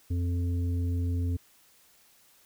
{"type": "harmonic tone", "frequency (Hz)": 87.31, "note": "F2", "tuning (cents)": 0, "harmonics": [1, 3, 5], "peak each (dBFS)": [-26, -36, -46], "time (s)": [0.1, 1.37], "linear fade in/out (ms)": 10, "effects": ["white hiss -61 dBFS RMS until 2.45 s"]}